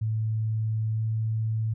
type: tone with pitch glide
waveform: sine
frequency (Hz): 109.9 to 110.66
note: A2 to A2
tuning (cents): -2 to +10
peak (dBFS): -24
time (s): 0.01-1.74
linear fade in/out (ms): 10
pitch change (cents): +12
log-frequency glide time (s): 0.94-1.01
effects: none